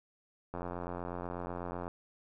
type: click train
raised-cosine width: 1 ms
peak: -25 dBFS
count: 119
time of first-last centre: 0.54-1.879 s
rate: 88.1 Hz
effects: none